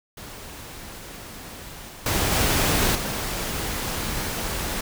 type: noise with level steps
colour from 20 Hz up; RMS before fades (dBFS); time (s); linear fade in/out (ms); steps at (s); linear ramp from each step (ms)
pink; -39 / -41 / -23 / -21 / -28; 0.17-4.81; 5; 1.89 / 2.06 / 2.32 / 2.95; 2
effects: none